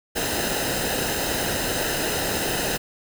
pink noise with comb filter, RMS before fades -25 dBFS, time 0.15-2.78 s, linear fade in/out 20 ms, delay 0.88 ms, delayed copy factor -0.65, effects none

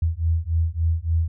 sine beating tone pair, 80.6 / 84.1 Hz, E2 / E2, -38 / +35 cents, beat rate 3.5 Hz, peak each -22 dBFS, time 0.02-1.28 s, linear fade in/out 5 ms, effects none

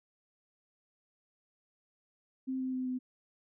sine tone with pitch steps, 261.6 / 259 / 256.5 / 254 Hz, C4 / C4 / C4 / B3, 0 / -17 / -34 / +49 cents, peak -32 dBFS, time 2.47-2.99 s, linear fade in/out 20 ms, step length 130 ms, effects none

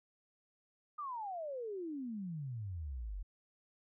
sine exponential sweep, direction down, 1237 to 42.96 Hz, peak -39 dBFS, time 0.98-3.23 s, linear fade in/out 10 ms, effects none

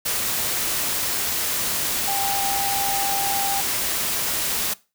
sine tone in noise, 794 Hz, G5, 22 cents sharp, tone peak -24 dBFS, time 2.07-3.61 s, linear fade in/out 10 ms, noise white, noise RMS -24 dBFS, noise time 0.05-4.74 s, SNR -3 dB, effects noise-tail reverb RT60 0.3 s tail -21 dB re dry

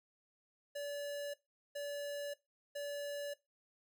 square tone bursts, 575 Hz, D5, 37 cents flat, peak -40 dBFS, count 3, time 0.75-3.34 s, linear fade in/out 10 ms, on 590 ms, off 410 ms, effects noise-tail reverb RT60 0.2 s tail -19 dB re dry

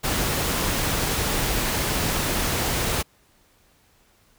pink noise, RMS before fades -24 dBFS, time 0.03-3.03 s, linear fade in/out 20 ms, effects pink hiss -60 dBFS RMS until 4.38 s

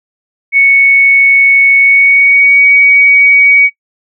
sine tone with pitch glide, 2217 to 2254 Hz, C#7 to C#7, 0 to +28 cents, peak -3 dBFS, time 0.52-3.7 s, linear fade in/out 50 ms, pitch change +28 cents, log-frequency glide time 1.78-2.63 s, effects noise-tail reverb RT60 0.1 s tail -18 dB re dry

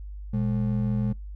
triangle ring-modulated tone, 163 Hz, E3, 19 cents flat, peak -18 dBFS, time 0.33-1.13 s, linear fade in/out 10 ms, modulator 43.1 Hz, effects noise-tail reverb RT60 0.2 s tail -25 dB re dry + added 50 Hz sine -35 dBFS peak until 1.35 s

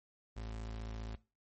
35% pulse tone, 55 Hz, A1, in tune, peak -39 dBFS, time 0.36-1.16 s, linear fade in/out 10 ms, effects noise-tail reverb RT60 0.3 s tail -19 dB re dry + MP3 32 kbps

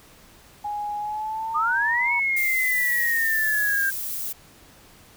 sine tone with pitch glide, 830.6 to 954.1 Hz, G#5 to A#5, 0 to +40 cents, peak -26 dBFS, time 0.64-2.2 s, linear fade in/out 10 ms, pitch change +240 cents, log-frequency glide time 0.99-1.92 s
sine linear two-way sweep, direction up then down, 1171 to 2217 to 1583 Hz, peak -20 dBFS, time 1.54-3.91 s, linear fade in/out 20 ms, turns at 2.13 s
violet noise, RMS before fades -30 dBFS, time 2.36-4.33 s, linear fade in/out 10 ms
effects pink hiss -51 dBFS RMS until 5.16 s

